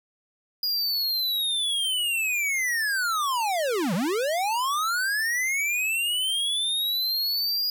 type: linear two-way sweep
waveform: square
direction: down then up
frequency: 4901 to 155.56 to 4901 Hz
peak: -24 dBFS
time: 0.63-7.7 s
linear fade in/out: 2 ms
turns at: 3.94 s
effects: none